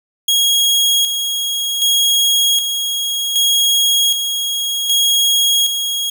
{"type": "tone with tremolo", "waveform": "sawtooth", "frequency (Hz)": 3294, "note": "G#7", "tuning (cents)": -15, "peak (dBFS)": -8, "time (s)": [0.28, 6.1], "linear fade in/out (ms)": 5, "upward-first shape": "square", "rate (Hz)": 0.65, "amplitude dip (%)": 50, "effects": ["7-bit"]}